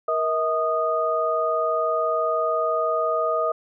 sine tone cluster, 473 / 639 / 1235 Hz, A#4 / D#5 / D#6, +25 / +46 / -13 cents, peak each -27 / -23 / -24 dBFS, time 0.08-3.52 s, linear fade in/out 5 ms, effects none

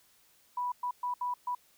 sine tone bursts at uneven times, 984 Hz, B5, 7 cents flat, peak -30 dBFS, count 5, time 0.57-0.72 / 0.83-0.91 / 1.03-1.14 / 1.21-1.34 / 1.47-1.55 s, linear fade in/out 5 ms, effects white hiss -65 dBFS RMS until 1.77 s

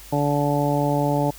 harmonic tone, 144.5 Hz, D3, 28 cents flat, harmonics 1 / 2 / 3 / 4 / 5 / 6, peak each -23 / -24 / -29 / -25 / -29 / -26 dBFS, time 0.12-1.31 s, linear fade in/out 10 ms, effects added 50 Hz sine -44 dBFS peak until 1.38 s + white hiss -44 dBFS RMS until 1.38 s

